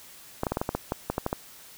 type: clicks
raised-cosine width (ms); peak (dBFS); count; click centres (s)
1; -12; 12; 0.434 / 0.468 / 0.52 / 0.571 / 0.615 / 0.691 / 0.75 / 0.921 / 1.1 / 1.181 / 1.264 / 1.329
effects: white hiss -49 dBFS RMS until 1.77 s